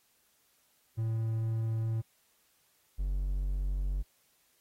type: tone pair in turn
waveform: triangle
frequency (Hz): 112.2 / 47.17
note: A2 / F#1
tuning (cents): +34 / +34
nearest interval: octave + minor third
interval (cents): 1500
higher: first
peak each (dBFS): -27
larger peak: neither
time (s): 0.97-2.02 / 2.98-4.03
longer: neither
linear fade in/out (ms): 20
effects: white hiss -70 dBFS RMS until 4.6 s + AAC 48 kbps